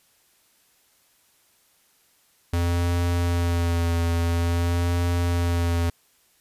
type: tone with vibrato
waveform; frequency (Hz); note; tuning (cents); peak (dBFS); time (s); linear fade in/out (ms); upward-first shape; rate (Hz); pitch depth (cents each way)
square; 85.8; F2; -30; -21; 2.53-5.9; 5; sine; 0.49; 23
effects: white hiss -62 dBFS RMS until 6.4 s + resampled to 32000 Hz